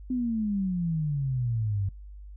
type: exponential sweep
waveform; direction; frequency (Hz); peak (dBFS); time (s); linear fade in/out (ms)
sine; down; 257.7 to 95; -25; 0.1-1.89; 5
effects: noise-tail reverb RT60 0.2 s tail -24 dB re dry + added 50 Hz sine -41 dBFS peak until 2.36 s